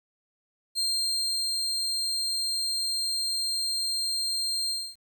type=tone with ADSR envelope; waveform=35% pulse; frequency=4186 Hz; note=C8; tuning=in tune; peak=-23 dBFS; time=0.75-4.96 s; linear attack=36 ms; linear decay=730 ms; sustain=-2 dB; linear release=260 ms; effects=10-bit